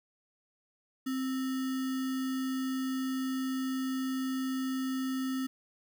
sine tone with sample-and-hold, 262 Hz, C4, 2 cents sharp, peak -30 dBFS, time 1.06-5.47 s, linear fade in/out 10 ms, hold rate 1575 Hz, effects none

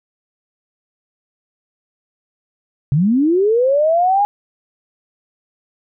sine linear sweep, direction up, 129.3 to 830.6 Hz, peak -11 dBFS, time 2.92-4.25 s, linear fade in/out 0 ms, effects none

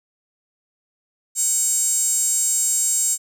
sawtooth tone with high-pass filter, 754 Hz, F#5, 32 cents sharp, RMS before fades -20 dBFS, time 1.35-3.18 s, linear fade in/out 50 ms, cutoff 7600 Hz, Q 8.7, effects none

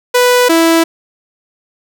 sawtooth tone pair in turn, 493.9 / 329.6 Hz, B4 / E4, 0 / 0 cents, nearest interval perfect fifth, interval 700 cents, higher first, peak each -3 dBFS, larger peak neither, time 0.14-0.49 / 0.49-0.84 s, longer neither, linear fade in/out 10 ms, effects none

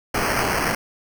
blue noise with sample-and-hold, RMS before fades -22 dBFS, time 0.14-0.75 s, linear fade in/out 5 ms, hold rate 3675 Hz, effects none

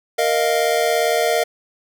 square chord, Bb suspended fourth, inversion none, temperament just, 466.2 / 621.6 / 699.2 Hz, Bb4 / Eb5 / F5, 0 / -2 / +2 cents, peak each -21 dBFS, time 0.18-1.44 s, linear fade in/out 10 ms, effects none

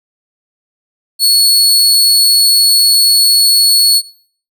sawtooth tone, 4387 Hz, C#8, 19 cents flat, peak -4 dBFS, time 1.19-4.02 s, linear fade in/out 50 ms, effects noise-tail reverb RT60 0.5 s tail -19 dB re dry

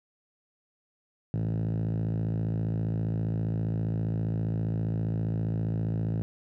5% pulse tone with band-pass filter, 55 Hz, A1, in tune, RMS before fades -29 dBFS, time 1.34-6.22 s, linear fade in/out 0 ms, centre 130 Hz, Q 4.8, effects none

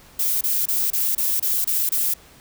violet noise bursts, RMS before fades -21 dBFS, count 8, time 0.19-2.139 s, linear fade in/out 5 ms, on 220 ms, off 27 ms, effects pink hiss -49 dBFS RMS until 2.4 s

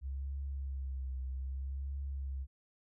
sine tone with vibrato, 67 Hz, C2, 42 cents sharp, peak -36 dBFS, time 0.01-2.47 s, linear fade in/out 50 ms, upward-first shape triangle, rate 0.63 Hz, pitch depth 61 cents each way, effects none

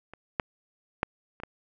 clicks, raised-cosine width 0.5 ms, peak -28 / -10 / -9 / -28 / -19 dBFS, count 5, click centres 0.136 / 0.398 / 1.031 / 1.401 / 1.435 s, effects none

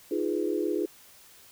sine chord, F half-diminished seventh, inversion third, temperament equal, 311.1 / 349.2 / 415.3 / 493.9 Hz, Eb4 / F4 / Ab4 / Cb5, 0 / 0 / 0 / 0 cents, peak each -31 / -30 / -30 / -36 dBFS, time 0.11-0.86 s, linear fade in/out 5 ms, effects white hiss -54 dBFS RMS until 1.51 s

